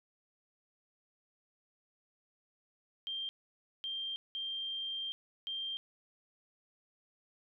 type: tone bursts at uneven times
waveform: sine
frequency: 3175 Hz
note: G7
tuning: 21 cents sharp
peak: -36 dBFS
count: 4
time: 3.07-3.29 / 3.84-4.16 / 4.35-5.12 / 5.47-5.77 s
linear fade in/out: 0 ms
effects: none